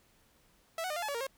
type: tone with pitch steps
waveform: sawtooth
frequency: 657 / 741 / 607 / 694 / 857 / 568 / 466.5 / 539 Hz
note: E5 / F#5 / D#5 / F5 / A5 / C#5 / A#4 / C#5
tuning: -6 / +2 / -43 / -11 / -46 / +42 / +1 / -49 cents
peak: -30 dBFS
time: 0.78-1.268 s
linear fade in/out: 2 ms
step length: 61 ms
effects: pink hiss -67 dBFS RMS until 1.37 s